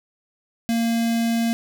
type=tone with notch filter; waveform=square; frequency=230.6 Hz; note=A#3; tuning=19 cents flat; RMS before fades=-21 dBFS; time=0.69-1.53 s; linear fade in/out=0 ms; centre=1100 Hz; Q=1.4; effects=none